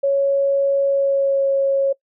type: tone with pitch glide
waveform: sine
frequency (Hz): 554.4 to 548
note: C#5 to C#5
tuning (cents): 0 to -20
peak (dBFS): -14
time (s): 0.03-1.93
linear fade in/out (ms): 10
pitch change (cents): -20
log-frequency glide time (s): 0.87-1.47
effects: noise-tail reverb RT60 0.1 s tail -23 dB re dry